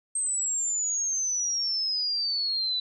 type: exponential sweep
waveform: sine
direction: down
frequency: 8372 to 3951 Hz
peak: -25 dBFS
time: 0.15-2.8 s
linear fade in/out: 5 ms
effects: none